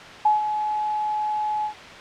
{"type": "tone with ADSR envelope", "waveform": "sine", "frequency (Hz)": 849, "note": "G#5", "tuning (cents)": 38, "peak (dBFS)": -13, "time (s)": [0.25, 1.74], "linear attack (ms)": 7, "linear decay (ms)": 150, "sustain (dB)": -9, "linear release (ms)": 96, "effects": ["white hiss -39 dBFS RMS until 2 s", "low-pass 3000 Hz 12 dB/octave"]}